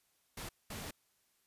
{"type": "noise bursts at uneven times", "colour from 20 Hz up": "pink", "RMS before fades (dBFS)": -44, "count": 2, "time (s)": [[0.37, 0.49], [0.7, 0.91]], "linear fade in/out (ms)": 5, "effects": ["white hiss -75 dBFS RMS until 1.46 s", "resampled to 32000 Hz"]}